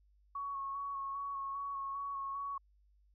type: tone with vibrato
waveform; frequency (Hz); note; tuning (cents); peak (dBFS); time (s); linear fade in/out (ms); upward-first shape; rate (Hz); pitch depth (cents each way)
sine; 1108.7; C#6; 0; -37; 0.35-2.58; 5; square; 2.5; 18
effects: added 50 Hz sine -65 dBFS peak until 3.14 s